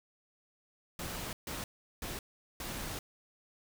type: noise bursts at uneven times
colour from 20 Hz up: pink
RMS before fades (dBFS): -40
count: 4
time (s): 0.99-1.33 / 1.47-1.64 / 2.02-2.19 / 2.6-2.99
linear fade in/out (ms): 2
effects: none